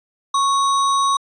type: tone with sample-and-hold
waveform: sine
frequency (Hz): 1104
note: C#6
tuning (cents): -7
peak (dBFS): -14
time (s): 0.34-1.17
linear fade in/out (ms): 5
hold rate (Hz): 4900
effects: resampled to 22050 Hz